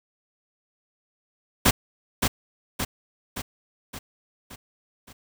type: noise with echo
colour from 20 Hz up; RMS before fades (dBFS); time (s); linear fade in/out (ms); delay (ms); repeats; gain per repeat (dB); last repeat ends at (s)
pink; -17; 1.65-1.71; 10; 570; 6; -5; 5.13
effects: none